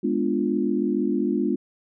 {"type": "chord", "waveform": "sine", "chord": "G# diminished seventh", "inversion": "none", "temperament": "equal", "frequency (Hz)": [207.7, 246.9, 293.7, 349.2], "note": ["G#3", "B3", "D4", "F4"], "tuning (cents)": [0, 0, 0, 0], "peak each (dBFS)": -26, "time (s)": [0.03, 1.56], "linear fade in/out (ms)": 10, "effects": []}